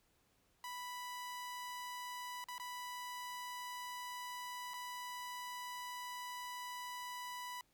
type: tone with dropouts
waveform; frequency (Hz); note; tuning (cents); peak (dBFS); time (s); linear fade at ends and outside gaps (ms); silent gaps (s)
sawtooth; 987.8; B5; 0; -40; 0.64-7.61; 1; 2.441-2.485 / 2.581-2.598 / 4.736-4.74
effects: pink hiss -75 dBFS RMS until 7.73 s